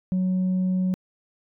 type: tone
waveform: sine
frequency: 185 Hz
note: F#3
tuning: in tune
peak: -18 dBFS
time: 0.12-0.94 s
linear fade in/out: 0 ms
effects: tanh soft clip ceiling -19 dBFS